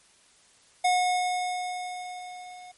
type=tone with level ramp; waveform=square; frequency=726 Hz; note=F#5; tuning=33 cents flat; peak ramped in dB=-20 to -44 dBFS; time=0.84-2.72 s; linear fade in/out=10 ms; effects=white hiss -59 dBFS RMS until 2.77 s + MP3 48 kbps